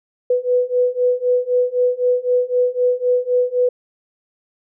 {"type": "beating tone pair", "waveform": "sine", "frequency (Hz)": [493.9, 497.8], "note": ["B4", "B4"], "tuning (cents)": [0, 14], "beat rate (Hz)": 3.9, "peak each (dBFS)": [-18, -17], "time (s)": [0.3, 3.69], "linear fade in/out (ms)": 5, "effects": []}